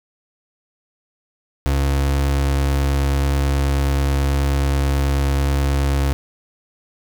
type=tone; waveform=35% pulse; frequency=69.3 Hz; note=C#2; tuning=in tune; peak=-14 dBFS; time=1.66-6.13 s; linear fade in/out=0 ms; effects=none